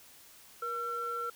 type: tone pair together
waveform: sine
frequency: 475.5 / 1353.5 Hz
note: A#4 / E6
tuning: +34 / +45 cents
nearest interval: octave + tritone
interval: 1811 cents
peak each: -39 / -33 dBFS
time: 0.62-1.3 s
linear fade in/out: 5 ms
effects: tanh soft clip ceiling -27 dBFS + white hiss -56 dBFS RMS until 1.35 s